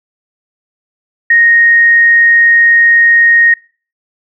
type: tone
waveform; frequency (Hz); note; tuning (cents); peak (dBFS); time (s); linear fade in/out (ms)
sine; 1864; A#6; -1; -4; 1.3-3.54; 5
effects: noise-tail reverb RT60 0.4 s tail -23 dB re dry